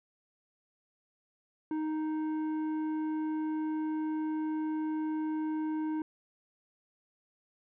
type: tone with tanh clipping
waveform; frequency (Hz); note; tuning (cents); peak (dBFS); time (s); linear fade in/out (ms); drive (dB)
sine; 311.1; D#4; 0; -32; 1.71-6.02; 2; 9
effects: none